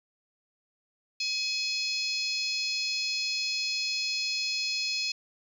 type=harmonic tone; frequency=846 Hz; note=G#5; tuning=32 cents sharp; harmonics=3 / 4 / 5 / 6 / 7 / 8; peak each=-33 / -41 / -32 / -33 / -44 / -44 dBFS; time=1.2-5.12 s; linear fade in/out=5 ms; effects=10-bit